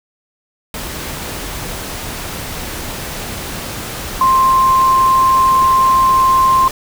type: tone in noise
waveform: sine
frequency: 1051 Hz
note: C6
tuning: 7 cents sharp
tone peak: -8 dBFS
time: 4.21-6.68 s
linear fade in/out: 2 ms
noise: pink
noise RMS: -25 dBFS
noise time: 0.74-6.71 s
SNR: +14 dB
effects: none

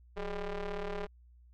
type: ring-modulated tone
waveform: sawtooth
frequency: 198.5 Hz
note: G3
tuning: 22 cents sharp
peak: -28 dBFS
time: 0.16-1.07 s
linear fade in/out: 20 ms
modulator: 217 Hz
effects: added 60 Hz sine -56 dBFS peak until 1.53 s + low-pass 3000 Hz 12 dB/octave

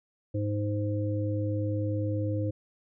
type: harmonic tone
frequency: 103.83 Hz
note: G#2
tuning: in tune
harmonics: 1 / 3 / 5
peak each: -28 / -33 / -35 dBFS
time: 0.34-2.51 s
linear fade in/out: 10 ms
effects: none

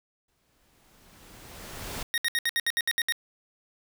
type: noise with exponential growth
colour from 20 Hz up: pink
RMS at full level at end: -34 dBFS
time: 0.28-2.03 s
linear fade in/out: 5 ms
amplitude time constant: 380 ms
type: tone bursts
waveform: 25% pulse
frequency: 1864.7 Hz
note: A#6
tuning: in tune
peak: -20 dBFS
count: 10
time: 2.14-3.123 s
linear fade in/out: 0 ms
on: 38 ms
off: 67 ms
effects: none

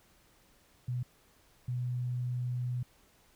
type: tone bursts at uneven times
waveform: sine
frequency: 123.9 Hz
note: B2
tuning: 6 cents sharp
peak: -31 dBFS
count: 2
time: 0.88-1.03 / 1.68-2.83 s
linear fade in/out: 5 ms
effects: pink hiss -65 dBFS RMS until 3.35 s

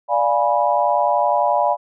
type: chord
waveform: sine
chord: D diminished seventh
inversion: none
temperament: equal with one note detuned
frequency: 587.3 / 698.5 / 830.6 / 979.8 Hz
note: D5 / F5 / Ab5 / Cb6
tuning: 0 / 0 / 0 / -14 cents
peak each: -20 dBFS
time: 0.08-1.77 s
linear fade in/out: 50 ms
effects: none

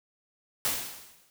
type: noise with exponential decay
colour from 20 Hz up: white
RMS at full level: -26 dBFS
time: 0.65-1.3 s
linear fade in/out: 0 ms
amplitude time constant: 140 ms
effects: none

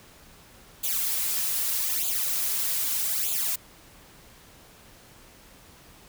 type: noise with flanger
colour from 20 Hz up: blue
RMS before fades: -27 dBFS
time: 0.83-3.56 s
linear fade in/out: 10 ms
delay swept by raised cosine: 0.27 to 5.37 ms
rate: 0.81 Hz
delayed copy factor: +1
effects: pink hiss -52 dBFS RMS until 6.08 s

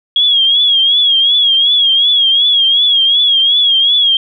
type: tone with vibrato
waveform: sine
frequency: 3300 Hz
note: G#7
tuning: 12 cents flat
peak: -7 dBFS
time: 0.16-4.17 s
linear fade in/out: 2 ms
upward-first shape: triangle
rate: 2.7 Hz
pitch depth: 91 cents each way
effects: none

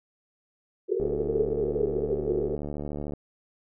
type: band-pass noise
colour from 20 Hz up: pink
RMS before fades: -28 dBFS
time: 0.88-2.56 s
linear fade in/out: 20 ms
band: 370 to 460 Hz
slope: 96 dB/octave
type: click train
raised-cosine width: 2 ms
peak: -21 dBFS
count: 158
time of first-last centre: 1-3.136 s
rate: 73.5 Hz
effects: none

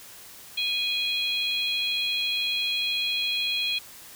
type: harmonic tone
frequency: 826 Hz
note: G#5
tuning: 10 cents flat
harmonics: 3 / 4 / 5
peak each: -29 / -27 / -31 dBFS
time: 0.57-3.79 s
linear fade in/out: 10 ms
effects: white hiss -46 dBFS RMS until 4.15 s

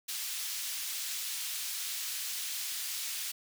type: high-pass noise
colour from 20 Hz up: pink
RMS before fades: -37 dBFS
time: 0.08-3.32 s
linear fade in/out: 10 ms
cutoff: 3300 Hz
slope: 12 dB/octave
effects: none

